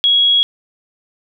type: tone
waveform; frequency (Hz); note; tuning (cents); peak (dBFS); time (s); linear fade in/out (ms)
sine; 3322; G#7; 0; -9; 0.04-0.43; 0
effects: none